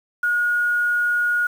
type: tone with quantisation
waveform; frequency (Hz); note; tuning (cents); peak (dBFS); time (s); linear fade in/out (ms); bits
sine; 1442; F#6; -45; -17; 0.23-1.47; 5; 7
effects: none